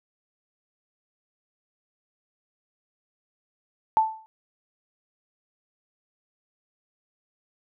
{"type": "tone with exponential decay", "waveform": "sine", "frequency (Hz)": 880, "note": "A5", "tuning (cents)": 0, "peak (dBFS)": -13, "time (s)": [3.97, 4.26], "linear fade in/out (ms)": 0, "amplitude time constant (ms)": 62, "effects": []}